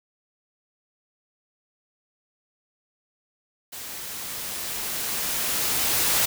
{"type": "noise with level ramp", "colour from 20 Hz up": "white", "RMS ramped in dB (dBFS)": [-37, -21], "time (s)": [3.72, 6.26], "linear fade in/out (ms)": 10, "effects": []}